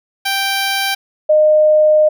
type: tone pair in turn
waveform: 10% pulse / sine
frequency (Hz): 784 / 613.1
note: G5 / D#5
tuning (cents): 0 / -26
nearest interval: major third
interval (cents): 426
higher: first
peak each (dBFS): -7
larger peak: neither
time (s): 0.25-0.95 / 1.29-2.09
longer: second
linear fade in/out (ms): 10
effects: none